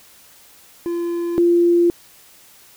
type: tone pair in turn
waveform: triangle / sine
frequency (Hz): 343 / 345.2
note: F4 / F4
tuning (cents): -31 / -20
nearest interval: unison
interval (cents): 11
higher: second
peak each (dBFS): -18 / -11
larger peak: second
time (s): 0.86-1.38 / 1.38-1.9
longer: neither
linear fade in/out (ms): 0
effects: white hiss -48 dBFS RMS until 2.76 s